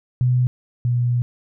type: tone pair in turn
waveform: sine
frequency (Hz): 125.1 / 121.68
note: B2 / B2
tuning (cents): +23 / -25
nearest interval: unison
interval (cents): 48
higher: first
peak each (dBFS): -14 / -16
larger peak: first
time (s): 0.21-0.47 / 0.85-1.22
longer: second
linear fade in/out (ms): 0
effects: none